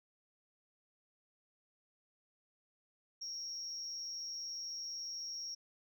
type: tone with amplitude modulation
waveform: sine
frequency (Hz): 5588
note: F8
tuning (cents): 0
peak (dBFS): -36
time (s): 3.21-5.55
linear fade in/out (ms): 10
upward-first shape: sine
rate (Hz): 214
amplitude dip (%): 75
effects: tanh soft clip ceiling -35 dBFS